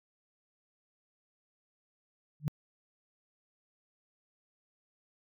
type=tone with exponential growth; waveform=sine; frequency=148.5 Hz; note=D3; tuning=20 cents sharp; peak=-22 dBFS; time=2.4-2.48 s; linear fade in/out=0 ms; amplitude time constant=17 ms; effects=tanh soft clip ceiling -21 dBFS